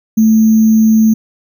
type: tone with sample-and-hold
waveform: sine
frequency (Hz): 220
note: A3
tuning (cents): 0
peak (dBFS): -5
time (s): 0.17-1.14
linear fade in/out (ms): 10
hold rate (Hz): 6300
effects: none